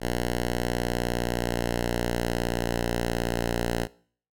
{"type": "tone with pitch glide", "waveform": "5% pulse", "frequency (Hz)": [60, 58.49], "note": ["B1", "A#1"], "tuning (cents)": [-49, 7], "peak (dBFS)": -14, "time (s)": [0, 3.88], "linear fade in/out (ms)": 50, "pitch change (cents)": -44, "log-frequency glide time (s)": [0.39, 3.26], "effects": ["noise-tail reverb RT60 0.5 s tail -21 dB re dry"]}